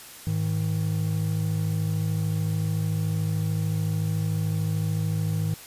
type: tone pair together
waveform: triangle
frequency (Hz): 105.11 / 158.7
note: G#2 / D#3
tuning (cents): +21 / +35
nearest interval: perfect fifth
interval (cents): 714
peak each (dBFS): -24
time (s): 0.27-5.54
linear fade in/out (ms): 0
effects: white hiss -44 dBFS RMS until 5.66 s + resampled to 32000 Hz